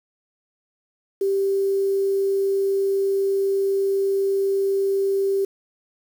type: tone with quantisation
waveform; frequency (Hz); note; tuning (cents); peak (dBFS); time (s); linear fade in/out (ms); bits
sine; 392; G4; 0; -18; 1.21-5.45; 5; 7
effects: none